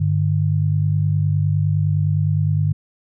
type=tone pair together; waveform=sine; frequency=100 / 149.74 Hz; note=G2 / D3; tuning=+35 / +34 cents; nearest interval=perfect fifth; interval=699 cents; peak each=-18 dBFS; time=0-2.73 s; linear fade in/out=10 ms; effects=none